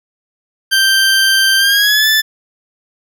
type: tone with pitch glide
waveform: 20% pulse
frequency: 1568 to 1749.9 Hz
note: G6 to A6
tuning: 0 to -10 cents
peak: -4 dBFS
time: 0.71-2.22 s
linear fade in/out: 20 ms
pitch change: +190 cents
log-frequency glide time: 1.58-2.08 s
effects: none